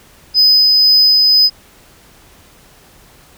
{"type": "tone with tremolo", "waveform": "sine", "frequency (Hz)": 5020, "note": "D#8", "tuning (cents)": 15, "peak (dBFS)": -3, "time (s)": [0.34, 1.5], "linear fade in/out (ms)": 50, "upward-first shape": "sine", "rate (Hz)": 2, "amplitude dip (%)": 25, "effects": ["tanh soft clip ceiling -5 dBFS", "pink hiss -45 dBFS RMS until 3.37 s"]}